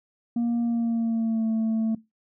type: tone with pitch glide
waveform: sine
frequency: 235.6 to 222.6 Hz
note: A#3 to A3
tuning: +19 to +20 cents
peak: -19 dBFS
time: 0.36-1.95 s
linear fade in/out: 5 ms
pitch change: -99 cents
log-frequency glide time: 0.61-1.46 s
effects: noise-tail reverb RT60 0.2 s tail -20 dB re dry + tanh soft clip ceiling -21 dBFS